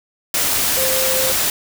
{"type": "tone in noise", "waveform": "sine", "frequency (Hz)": 523.3, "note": "C5", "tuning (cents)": 0, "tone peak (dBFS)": -21, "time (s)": [0.77, 1.32], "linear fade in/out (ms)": 2, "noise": "white", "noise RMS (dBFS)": -18, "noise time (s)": [0.34, 1.5], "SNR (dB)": -6, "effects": []}